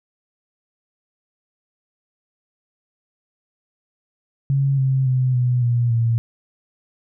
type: tone with pitch steps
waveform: sine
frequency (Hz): 137.6 / 132.91 / 128.39 / 124.01 / 119.79 / 115.71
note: C#3 / C3 / C3 / B2 / A#2 / A#2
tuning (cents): -12 / +28 / -32 / +8 / +48 / -12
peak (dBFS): -15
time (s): 4.5-6.18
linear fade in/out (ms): 0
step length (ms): 280
effects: none